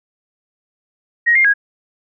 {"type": "tone with pitch steps", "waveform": "sine", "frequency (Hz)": [1884, 2115, 1645], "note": ["A#6", "C7", "G#6"], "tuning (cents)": [18, 18, -17], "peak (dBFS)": -9, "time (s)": [1.26, 1.539], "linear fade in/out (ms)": 20, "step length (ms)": 93, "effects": []}